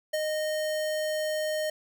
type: tone with ADSR envelope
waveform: square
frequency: 617 Hz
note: D#5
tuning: 15 cents flat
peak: -25 dBFS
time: 0.13-1.7 s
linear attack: 11 ms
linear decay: 27 ms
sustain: -3 dB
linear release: 4 ms
effects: none